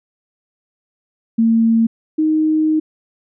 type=tone pair in turn; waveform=sine; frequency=227 / 311.6 Hz; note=A#3 / D#4; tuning=-46 / +3 cents; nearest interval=perfect fourth; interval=549 cents; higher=second; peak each=-10 / -12 dBFS; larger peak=first; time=1.38-1.87 / 2.18-2.8 s; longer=second; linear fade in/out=10 ms; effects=none